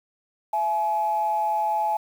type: tone pair together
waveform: sine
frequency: 673 / 849.2 Hz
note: E5 / G#5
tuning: +36 / +38 cents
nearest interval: major third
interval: 402 cents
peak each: -28 / -21 dBFS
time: 0.53-1.97 s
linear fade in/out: 5 ms
effects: tanh soft clip ceiling -14 dBFS + 8-bit